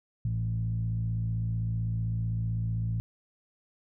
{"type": "tone with low-pass filter", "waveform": "15% pulse", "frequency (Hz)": 55.7, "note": "A1", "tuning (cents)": 22, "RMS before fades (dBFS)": -30, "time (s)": [0.25, 3], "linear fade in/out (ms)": 0, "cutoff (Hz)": 130, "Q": 9.1, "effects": []}